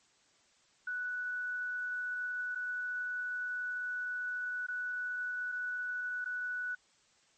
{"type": "tone with dropouts", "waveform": "sine", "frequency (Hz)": 1480, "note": "F#6", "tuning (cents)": 0, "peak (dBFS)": -34, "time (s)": [0.87, 6.75], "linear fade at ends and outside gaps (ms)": 5, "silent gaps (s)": [[2.55, 2.555], [4.667, 4.684], [5.518, 5.522], [6.245, 6.257]], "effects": ["white hiss -68 dBFS RMS until 7.37 s", "MP3 32 kbps"]}